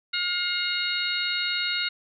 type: harmonic tone with a mistuned harmonic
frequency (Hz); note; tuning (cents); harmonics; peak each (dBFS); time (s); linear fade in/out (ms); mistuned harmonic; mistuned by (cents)
712; F5; +33; 2 / 3 / 4 / 5 / 6; -31 / -31 / -31 / -31 / -31; 0.13-1.89; 10; 5; +100
effects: none